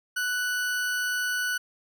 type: tone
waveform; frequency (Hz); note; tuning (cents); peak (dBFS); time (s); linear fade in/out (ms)
40% pulse; 1483; F#6; +4; -25; 0.16-1.58; 10
effects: none

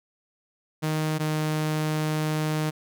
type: tone pair in turn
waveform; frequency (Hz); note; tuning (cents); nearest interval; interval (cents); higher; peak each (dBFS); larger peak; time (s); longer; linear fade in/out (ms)
sawtooth; 155.56 / 154.49; D#3 / D#3; 0 / -12; unison; 12; first; -20; neither; 0.82-1.19 / 1.19-2.71; second; 20
effects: none

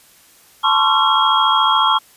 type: tone cluster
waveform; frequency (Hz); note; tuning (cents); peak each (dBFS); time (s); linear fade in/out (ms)
sine; 877 / 1043 / 1117 / 1358 / 3275; A5 / C6 / C#6 / F6 / G#7; -6 / -6 / +13 / -49 / -25; -18; 0.63-1.99; 20
effects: white hiss -49 dBFS RMS until 2.16 s + resampled to 32000 Hz

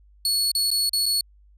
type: tone with dropouts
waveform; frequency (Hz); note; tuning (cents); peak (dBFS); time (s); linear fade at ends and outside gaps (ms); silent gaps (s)
sawtooth; 4389; C#8; -18; -17; 0.25-1.21; 2; 0.516-0.55 / 0.705-0.713 / 0.894-0.932 / 1.058-1.062
effects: added 50 Hz sine -51 dBFS peak until 1.57 s + resampled to 32000 Hz

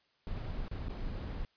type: noise with dropouts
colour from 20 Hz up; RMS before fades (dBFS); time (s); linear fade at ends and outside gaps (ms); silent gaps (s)
brown; -38; 0.27-1.45; 1; 0.682-0.713 / 0.884-0.894
effects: white hiss -72 dBFS RMS until 1.56 s + resampled to 11025 Hz

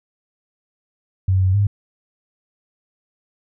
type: tone with pitch steps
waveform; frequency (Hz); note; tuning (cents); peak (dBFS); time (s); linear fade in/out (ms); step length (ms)
sine; 94.4 / 93.7 / 101.5; F#2 / F#2 / G#2; +35 / +22 / -39; -13; 1.28-1.67; 5; 130
effects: none

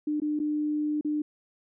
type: tone with dropouts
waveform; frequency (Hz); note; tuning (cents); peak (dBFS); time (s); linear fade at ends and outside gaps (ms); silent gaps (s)
sine; 300; D4; +37; -25; 0.07-1.22; 5; 0.201-0.218 / 0.392-0.399 / 1.011-1.047
effects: none

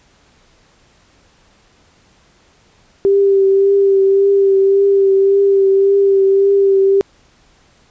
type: tone with vibrato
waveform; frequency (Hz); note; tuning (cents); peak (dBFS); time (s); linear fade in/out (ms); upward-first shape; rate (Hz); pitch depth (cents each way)
sine; 392.8; G4; +4; -8; 3.05-7.01; 0; triangle; 1.8; 26
effects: pink hiss -52 dBFS RMS until 7.9 s + resampled to 16000 Hz

